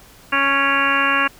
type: harmonic tone with a mistuned harmonic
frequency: 277.2 Hz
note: C#4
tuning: in tune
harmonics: 1 / 2 / 3 / 4 / 5 / 6 / 7 / 8 / 9 / 10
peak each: -27 / -29 / -31 / -20 / -23 / -20 / -28 / -28 / -27 / -22 dBFS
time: 0.32-1.28 s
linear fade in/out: 10 ms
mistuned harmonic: 9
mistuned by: -54 cents
effects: pink hiss -46 dBFS RMS until 1.39 s